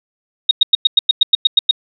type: tone bursts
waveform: sine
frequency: 3731 Hz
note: A#7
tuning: 1 cent sharp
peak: -5 dBFS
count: 11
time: 0.49-1.711 s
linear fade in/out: 5 ms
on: 21 ms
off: 99 ms
effects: none